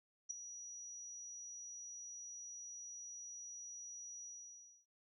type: tone with ADSR envelope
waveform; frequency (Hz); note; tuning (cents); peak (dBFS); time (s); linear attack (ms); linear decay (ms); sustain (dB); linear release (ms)
sine; 5820; F#8; -29; -36; 0.29-4.86; 19; 3; -12; 610
effects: none